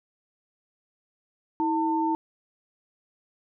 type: tone pair together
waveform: sine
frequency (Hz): 322.2 / 898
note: E4 / A5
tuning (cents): -39 / +35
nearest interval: octave + tritone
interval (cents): 1774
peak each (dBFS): -25 / -25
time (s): 1.6-2.15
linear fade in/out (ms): 0
effects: none